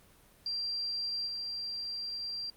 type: tone with level steps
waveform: sine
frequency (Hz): 4730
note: D8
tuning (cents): +12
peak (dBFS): -32 / -35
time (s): 0.46-2.5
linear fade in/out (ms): 2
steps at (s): 1.26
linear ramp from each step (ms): 20
effects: pink hiss -61 dBFS RMS until 2.56 s + Opus 32 kbps